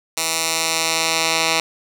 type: tone with band-pass filter sweep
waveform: 10% pulse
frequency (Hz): 162.6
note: E3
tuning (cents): -23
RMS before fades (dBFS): -20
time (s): 0.17-1.6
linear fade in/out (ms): 2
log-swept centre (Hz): 7800 to 3900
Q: 0.75
effects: none